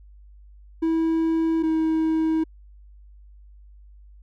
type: tone pair in turn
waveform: triangle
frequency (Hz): 325.2 / 319.2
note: E4 / D#4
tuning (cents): -23 / +44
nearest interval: unison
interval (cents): 33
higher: first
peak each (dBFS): -17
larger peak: neither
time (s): 0.82-1.63 / 1.63-2.44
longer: neither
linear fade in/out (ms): 10
effects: added 50 Hz sine -45 dBFS peak until 4.22 s